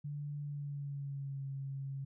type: tone with pitch glide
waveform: sine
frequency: 145.7 to 136.73 Hz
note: D3 to C#3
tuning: -13 to -23 cents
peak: -38 dBFS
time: 0.04-2.05 s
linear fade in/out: 10 ms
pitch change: -110 cents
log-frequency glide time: 0.41-1.45 s
effects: none